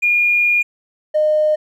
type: tone pair in turn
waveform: triangle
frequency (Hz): 2426 / 611.8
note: D#7 / D#5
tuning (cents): -44 / -29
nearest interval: 2 octaves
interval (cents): 2385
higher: first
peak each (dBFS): -8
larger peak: neither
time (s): 0.02-0.63 / 1.14-1.56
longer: first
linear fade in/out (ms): 20
effects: tanh soft clip ceiling -10 dBFS